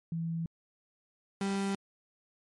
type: tone pair in turn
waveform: sine / 35% pulse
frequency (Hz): 165.4 / 196.69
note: E3 / G3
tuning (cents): +6 / +6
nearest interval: minor third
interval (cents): 300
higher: second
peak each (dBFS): -31 / -28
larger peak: second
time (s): 0.12-0.46 / 1.41-1.75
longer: neither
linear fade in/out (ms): 2
effects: MP3 48 kbps